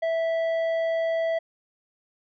triangle tone with tanh clipping, 657 Hz, E5, 6 cents flat, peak -24 dBFS, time 0.02-1.39 s, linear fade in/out 10 ms, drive 12 dB, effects none

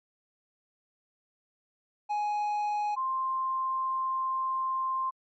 triangle / sine tone pair in turn, 834 / 1050.8 Hz, G#5 / C6, +7 / +7 cents, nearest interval major third, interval 400 cents, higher second, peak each -25 / -27 dBFS, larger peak first, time 2.09-2.96 / 2.96-5.11 s, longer second, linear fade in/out 20 ms, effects MP3 32 kbps

